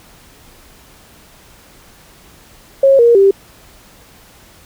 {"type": "tone with pitch steps", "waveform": "sine", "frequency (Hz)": [544, 470.7, 392.4], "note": ["C#5", "A#4", "G4"], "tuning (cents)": [-33, 17, 2], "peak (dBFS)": -5, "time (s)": [2.83, 3.31], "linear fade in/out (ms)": 5, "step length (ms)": 160, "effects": ["pink hiss -44 dBFS RMS until 4.65 s"]}